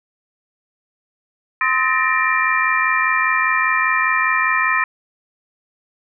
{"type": "tone cluster", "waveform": "sine", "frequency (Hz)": [1039, 1275, 1782, 1867, 2371], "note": ["C6", "D#6", "A6", "A#6", "D7"], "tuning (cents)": [-12, 42, 22, 2, 16], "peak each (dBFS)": -21, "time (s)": [1.61, 4.84], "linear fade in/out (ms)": 2, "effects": []}